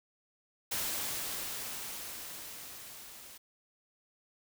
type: noise with level ramp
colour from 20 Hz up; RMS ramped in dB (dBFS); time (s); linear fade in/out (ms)
white; -34 to -51; 0.71-3.38; 10
effects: none